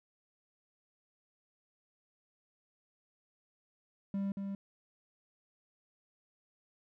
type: tone with echo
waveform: triangle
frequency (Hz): 197.4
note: G3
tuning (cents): +12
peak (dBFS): -30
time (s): 4.14-4.32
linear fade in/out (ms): 2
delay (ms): 230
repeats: 1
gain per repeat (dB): -4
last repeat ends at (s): 4.55
effects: none